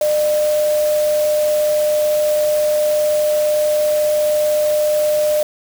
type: tone in noise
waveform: sine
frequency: 603 Hz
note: D5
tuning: 46 cents sharp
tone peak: -13 dBFS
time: 0.01-5.43 s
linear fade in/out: 2 ms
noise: white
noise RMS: -29 dBFS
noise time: 0.01-5.43 s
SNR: +13 dB
effects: none